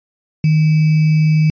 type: tone with sample-and-hold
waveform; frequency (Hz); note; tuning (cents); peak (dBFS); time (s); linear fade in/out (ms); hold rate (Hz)
sine; 155.5; D#3; -1; -9; 0.44-1.5; 2; 2450
effects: resampled to 11025 Hz